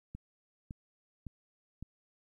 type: click train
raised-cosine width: 5 ms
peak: -30 dBFS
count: 4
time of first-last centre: 0.15-1.826 s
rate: 1.79 Hz
effects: 12-bit